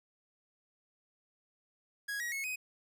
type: tone with pitch steps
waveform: 45% pulse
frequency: 1657 / 1903.4 / 2186 / 2512 Hz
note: G#6 / A#6 / C#7 / D#7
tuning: -4 / +36 / -25 / +16 cents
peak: -35 dBFS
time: 2.08-2.56 s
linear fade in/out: 10 ms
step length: 120 ms
effects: none